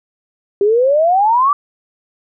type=exponential sweep; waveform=sine; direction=up; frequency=392 to 1182 Hz; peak=-9 dBFS; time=0.61-1.53 s; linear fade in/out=2 ms; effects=none